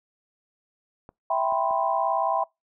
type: clicks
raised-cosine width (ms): 1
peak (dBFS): -30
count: 3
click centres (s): 1.091 / 1.524 / 1.709
type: chord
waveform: sine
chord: C major seventh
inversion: first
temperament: equal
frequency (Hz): 659.3 / 784 / 987.8 / 1046.5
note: E5 / G5 / B5 / C6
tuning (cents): 0 / 0 / 0 / 0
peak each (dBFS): -26 / -26 / -27 / -30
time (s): 1.3-2.44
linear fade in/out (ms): 5
effects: noise-tail reverb RT60 0.2 s tail -25 dB re dry